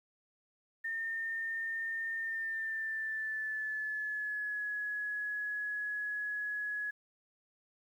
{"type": "tone with pitch glide", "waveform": "sine", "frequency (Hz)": [1816, 1684.6], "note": ["A#6", "G#6"], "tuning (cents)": [-46, 24], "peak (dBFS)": -34, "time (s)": [0.84, 6.91], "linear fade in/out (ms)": 10, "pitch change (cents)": -130, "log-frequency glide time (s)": [2.18, 4.64], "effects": ["11-bit"]}